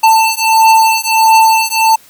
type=beating tone pair; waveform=square; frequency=889 / 890.5 Hz; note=A5 / A5; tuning=+18 / +21 cents; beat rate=1.5 Hz; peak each=-10 dBFS; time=0.03-1.96 s; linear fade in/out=10 ms; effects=white hiss -43 dBFS RMS until 2.09 s